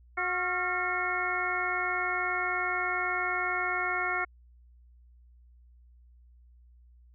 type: harmonic tone with a mistuned harmonic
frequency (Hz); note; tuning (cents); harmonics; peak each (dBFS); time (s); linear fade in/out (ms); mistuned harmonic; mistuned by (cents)
363.5; F#4; -31; 1 / 2 / 3 / 4 / 5 / 6; -39 / -35 / -37 / -32 / -35 / -33; 0.17-4.25; 10; 4; -78
effects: added 60 Hz sine -54 dBFS peak until 7.14 s